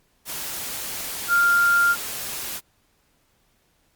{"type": "tone in noise", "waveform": "sine", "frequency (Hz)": 1396.9, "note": "F6", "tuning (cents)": 0, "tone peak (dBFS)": -15, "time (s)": [1.28, 1.96], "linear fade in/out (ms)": 50, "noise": "white", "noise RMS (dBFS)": -31, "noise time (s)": [0.25, 2.61], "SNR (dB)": 13, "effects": ["pink hiss -65 dBFS RMS until 3.95 s", "Opus 48 kbps"]}